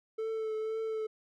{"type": "tone with vibrato", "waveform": "triangle", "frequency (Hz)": 440, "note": "A4", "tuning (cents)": 0, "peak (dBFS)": -30, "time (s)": [0.18, 1.07], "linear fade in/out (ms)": 10, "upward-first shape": "triangle", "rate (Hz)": 2, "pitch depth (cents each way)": 24, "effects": []}